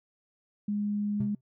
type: tone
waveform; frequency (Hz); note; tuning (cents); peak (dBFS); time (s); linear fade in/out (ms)
sine; 206.5; G#3; -10; -27; 0.68-1.35; 5
type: tone with exponential decay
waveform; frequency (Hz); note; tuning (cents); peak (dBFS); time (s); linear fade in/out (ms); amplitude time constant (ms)
triangle; 129; C3; -24; -25; 1.2-1.41; 5; 44
effects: none